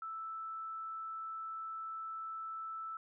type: tone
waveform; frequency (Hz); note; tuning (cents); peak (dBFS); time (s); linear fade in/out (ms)
sine; 1318.5; E6; 0; -40; 0.02-2.97; 2
effects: none